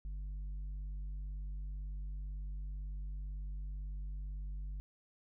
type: tone with tanh clipping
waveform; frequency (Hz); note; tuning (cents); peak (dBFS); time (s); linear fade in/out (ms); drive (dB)
sine; 49; G1; 0; -40; 0.05-4.8; 0; 5
effects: none